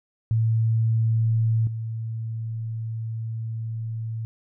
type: tone with level steps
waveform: sine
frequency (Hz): 112.6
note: A2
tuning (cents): +40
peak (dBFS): -18 / -27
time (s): 0.31-4.25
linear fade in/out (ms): 0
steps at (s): 1.67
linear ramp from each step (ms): 2
effects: none